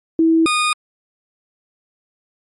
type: tone pair in turn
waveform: sine / 20% pulse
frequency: 325.6 / 1229.3 Hz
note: E4 / D#6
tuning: -21 / -21 cents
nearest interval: octave + major seventh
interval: 2300 cents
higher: second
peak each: -10 dBFS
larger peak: neither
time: 0.19-0.46 / 0.46-0.73 s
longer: neither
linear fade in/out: 2 ms
effects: MP3 48 kbps